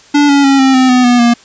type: tone with pitch steps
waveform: square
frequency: 290.1 / 281.8 / 273.8 / 266 / 258.4 / 251.1 / 243.9 / 237 Hz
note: D4 / C#4 / C#4 / C4 / C4 / B3 / B3 / A#3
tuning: -21 / +29 / -21 / +29 / -21 / +29 / -21 / +29 cents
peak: -6 dBFS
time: 0.14-1.34 s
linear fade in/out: 10 ms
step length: 150 ms
effects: white hiss -41 dBFS RMS until 1.44 s + resampled to 16000 Hz